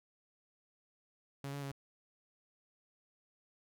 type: tone with pitch steps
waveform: sawtooth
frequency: 139.2 / 141.8 / 138.4 Hz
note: C#3 / C#3 / C#3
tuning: +8 / +40 / -2 cents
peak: -36 dBFS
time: 1.44-1.716 s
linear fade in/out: 2 ms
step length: 92 ms
effects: none